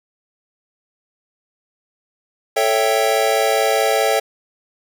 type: chord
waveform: square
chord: A dominant seventh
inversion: none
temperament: equal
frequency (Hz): 440 / 554.4 / 659.3 / 784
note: A4 / C#5 / E5 / G5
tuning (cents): 0 / 0 / 0 / 0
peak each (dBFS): -21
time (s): 2.56-4.2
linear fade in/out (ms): 10
effects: none